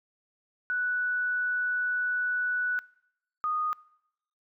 sine tone pair in turn, 1480 / 1235.6 Hz, F#6 / D#6, 0 / -12 cents, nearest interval minor third, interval 312 cents, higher first, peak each -26 dBFS, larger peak neither, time 0.7-2.79 / 3.44-3.73 s, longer first, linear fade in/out 0 ms, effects noise-tail reverb RT60 0.8 s tail -23 dB re dry

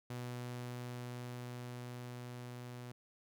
sawtooth tone with level ramp, 122.8 Hz, B2, 9 cents flat, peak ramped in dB -37 to -42 dBFS, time 0.1-2.92 s, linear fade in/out 5 ms, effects none

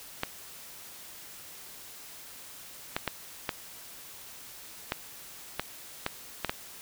clicks, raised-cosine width 0.3 ms, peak -12 dBFS, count 9, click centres 0.234 / 2.965 / 3.077 / 3.492 / 4.921 / 5.596 / 6.064 / 6.447 / 6.495 s, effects white hiss -47 dBFS RMS until 6.81 s

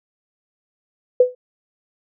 sine tone with exponential decay, 500 Hz, B4, 21 cents sharp, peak -5 dBFS, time 1.2-1.35 s, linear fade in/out 5 ms, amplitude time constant 32 ms, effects none

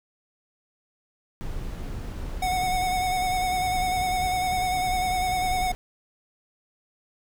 brown noise, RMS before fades -33 dBFS, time 1.41-5.75 s, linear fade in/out 0 ms
square tone with vibrato, 736 Hz, F#5, 9 cents flat, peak -24 dBFS, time 2.42-5.72 s, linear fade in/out 5 ms, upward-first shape square, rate 10 Hz, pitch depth 21 cents each way
effects none

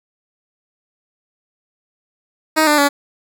10% pulse tone with pitch steps, 313.5 / 297.8 / 284.7 Hz, D#4 / D4 / C#4, +13 / +24 / +46 cents, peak -3 dBFS, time 2.56-2.89 s, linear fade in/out 20 ms, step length 110 ms, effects none

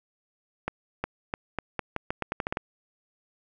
accelerating click train, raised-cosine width 0.5 ms, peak -13 dBFS, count 13, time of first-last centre 0.68-2.571 s, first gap 360 ms, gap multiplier 0.83, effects none

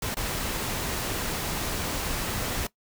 pink noise with dropouts, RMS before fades -30 dBFS, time 0.02-2.67 s, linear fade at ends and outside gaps 5 ms, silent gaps 0.145-0.168 s, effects noise-tail reverb RT60 0.1 s tail -19 dB re dry

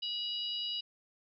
harmonic tone, 970 Hz, B5, 31 cents flat, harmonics 3 / 4 / 5, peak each -36 / -40 / -41 dBFS, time 0.02-0.81 s, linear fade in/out 10 ms, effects none

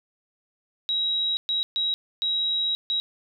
sine tone bursts at uneven times, 3844 Hz, B7, 48 cents flat, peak -22 dBFS, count 5, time 0.89-1.37 / 1.49-1.63 / 1.76-1.94 / 2.22-2.75 / 2.9-3 s, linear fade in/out 0 ms, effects none

